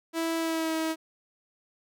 sawtooth tone with pitch glide, 328.6 to 320.5 Hz, E4 to E4, -5 to -49 cents, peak -23 dBFS, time 0.13-0.96 s, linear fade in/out 50 ms, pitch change -44 cents, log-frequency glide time 0.37-0.74 s, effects none

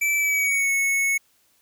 square tone with pitch glide, 2319 to 2203 Hz, D7 to C#7, -22 to -11 cents, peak -20 dBFS, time 0.01-1.18 s, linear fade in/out 10 ms, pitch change -89 cents, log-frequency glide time 0.17-0.71 s, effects white hiss -63 dBFS RMS until 1.61 s

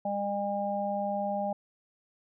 harmonic tone, 201.9 Hz, G#3, 49 cents flat, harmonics 1 / 3 / 4, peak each -35 / -32 / -32 dBFS, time 0.05-1.53 s, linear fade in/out 5 ms, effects none

